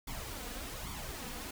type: noise with flanger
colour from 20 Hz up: pink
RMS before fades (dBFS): -42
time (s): 0.07-1.51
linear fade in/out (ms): 5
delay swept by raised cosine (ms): 0.87 to 4.17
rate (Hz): 1.2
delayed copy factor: +0.7
effects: none